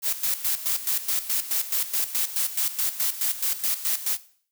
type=noise with tremolo; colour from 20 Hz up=blue; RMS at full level=-24 dBFS; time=0.02-4.18 s; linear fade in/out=50 ms; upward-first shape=square; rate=4.7 Hz; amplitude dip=75%; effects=noise-tail reverb RT60 0.5 s tail -17 dB re dry